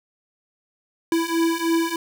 square beating tone pair, 329.4 / 332.6 Hz, E4 / E4, -1 / +16 cents, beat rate 3.2 Hz, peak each -24 / -22 dBFS, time 1.12-1.96 s, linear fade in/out 2 ms, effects none

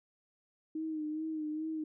sine tone with vibrato, 311.1 Hz, D#4, in tune, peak -34 dBFS, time 0.75-1.84 s, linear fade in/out 5 ms, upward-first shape sine, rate 2.4 Hz, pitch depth 43 cents each way, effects none

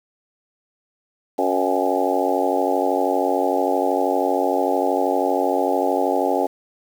harmonic tone with a mistuned harmonic, 93 Hz, F#2, 9 cents sharp, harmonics 3 / 4 / 5 / 6 / 7 / 8 / 9, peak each -25 / -25 / -25 / -25 / -25 / -25 / -25 dBFS, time 1.38-6.47 s, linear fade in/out 10 ms, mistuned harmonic 8, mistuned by +48 cents, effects 7-bit

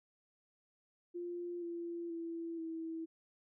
sine tone with pitch steps, 349.2 / 341.2 / 333.4 / 325.8 Hz, F4 / F4 / E4 / E4, 0 / -40 / +20 / -20 cents, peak -39 dBFS, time 1.14-3.06 s, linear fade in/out 20 ms, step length 480 ms, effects none

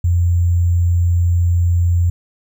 sine tone with sample-and-hold, 86.8 Hz, F2, 10 cents flat, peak -11 dBFS, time 0.04-2.1 s, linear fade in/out 5 ms, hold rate 7350 Hz, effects none

